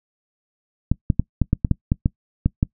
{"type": "clicks", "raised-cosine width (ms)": 5, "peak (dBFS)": -4, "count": 11, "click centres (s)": [0.916, 1.102, 1.196, 1.417, 1.531, 1.648, 1.713, 1.919, 2.059, 2.46, 2.629], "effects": ["noise-tail reverb RT60 0.1 s tail -23 dB re dry"]}